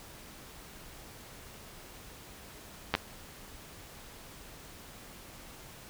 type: clicks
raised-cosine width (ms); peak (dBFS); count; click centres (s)
0.3; -10; 2; 2.94 / 2.951
effects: pink hiss -50 dBFS RMS until 5.89 s